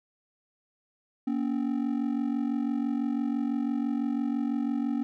triangle ring-modulated tone, 259.9 Hz, C4, 11 cents flat, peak -21 dBFS, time 1.27-5.03 s, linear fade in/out 0 ms, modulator 23 Hz, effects none

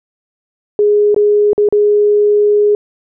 sine tone with dropouts, 415.3 Hz, G#4, in tune, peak -7 dBFS, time 0.79-2.75 s, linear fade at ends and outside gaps 1 ms, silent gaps 1.145-1.163 / 1.532-1.579 / 1.688-1.725 s, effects none

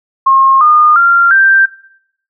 sine tone with pitch steps, 1074 / 1219.5 / 1384.8 / 1572.4 Hz, C6 / D#6 / F6 / G6, +45 / -35 / -15 / +5 cents, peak -4 dBFS, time 0.26-1.66 s, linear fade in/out 10 ms, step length 350 ms, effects noise-tail reverb RT60 0.7 s tail -18 dB re dry

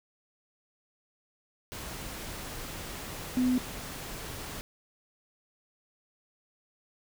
sine tone in noise, 252.3 Hz, B3, 37 cents sharp, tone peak -23 dBFS, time 3.37-3.58 s, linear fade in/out 0 ms, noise pink, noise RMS -40 dBFS, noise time 1.72-4.61 s, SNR +14 dB, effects none

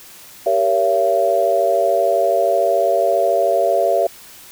sine chord, G diminished seventh, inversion none, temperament just, 392 / 470.4 / 564.5 / 677.4 Hz, G4 / Bb4 / Db5 / Fb5, 0 / +16 / +31 / +47 cents, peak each -22 / -22 / -18 / -16 dBFS, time 0.46-4.07 s, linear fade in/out 5 ms, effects white hiss -41 dBFS RMS until 4.51 s

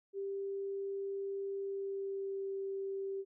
sine tone with pitch glide, 394 to 390.2 Hz, G4 to G4, +9 to -8 cents, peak -36 dBFS, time 0.13-3.25 s, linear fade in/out 50 ms, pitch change -17 cents, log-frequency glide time 1.58-2.52 s, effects none

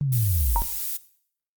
sine linear sweep, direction down, 147.5 to 38.86 Hz, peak -20 dBFS, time 0.01-0.62 s, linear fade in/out 0 ms
violet noise, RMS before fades -29 dBFS, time 0.12-0.97 s, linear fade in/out 5 ms
sine tone with exponential decay, 932.3 Hz, A#5, in tune, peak -17 dBFS, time 0.56-0.68 s, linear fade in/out 0 ms, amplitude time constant 26 ms
effects noise-tail reverb RT60 0.6 s tail -17 dB re dry + Opus 32 kbps

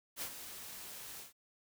white noise with ADSR envelope, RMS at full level -39 dBFS, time 0.16-1.33 s, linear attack 58 ms, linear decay 75 ms, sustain -9 dB, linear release 130 ms, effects none

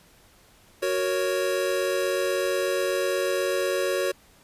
square chord, F# major, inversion none, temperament equal, 370 / 466.2 / 554.4 Hz, F#4 / A#4 / C#5, 0 / 0 / 0 cents, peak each -28 / -31 / -27 dBFS, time 0.82-4.12 s, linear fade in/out 10 ms, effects pink hiss -56 dBFS RMS until 4.43 s + resampled to 32000 Hz

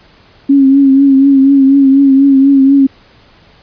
sine tone with vibrato, 273.3 Hz, C#4, 24 cents flat, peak -3 dBFS, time 0.49-2.87 s, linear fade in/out 10 ms, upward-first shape triangle, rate 4.1 Hz, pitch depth 49 cents each way, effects pink hiss -44 dBFS RMS until 3.62 s + resampled to 11025 Hz

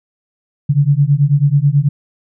sine beating tone pair, 138.59 / 147.79 Hz, C#3 / D3, 0 / +11 cents, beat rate 9.2 Hz, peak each -12 dBFS, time 0.69-1.89 s, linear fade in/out 10 ms, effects none

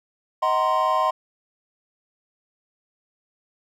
triangle chord, C half-diminished seventh, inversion first, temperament just, 627.9 / 753.5 / 941.9 / 1046.5 Hz, Eb5 / Gb5 / Bb5 / C6, +16 / +31 / +18 / 0 cents, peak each -23 / -24 / -25 / -19 dBFS, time 0.42-1.11 s, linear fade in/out 10 ms, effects none

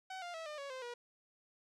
sawtooth tone with pitch steps, 755 / 700.4 / 649.7 / 602.7 / 559.1 / 518.7 / 481.1 Hz, F#5 / F5 / E5 / D5 / C#5 / C5 / B4, +35 / +5 / -25 / +45 / +15 / -15 / -45 cents, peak -39 dBFS, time 0.1-0.94 s, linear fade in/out 5 ms, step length 120 ms, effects low-pass 6000 Hz 12 dB/octave

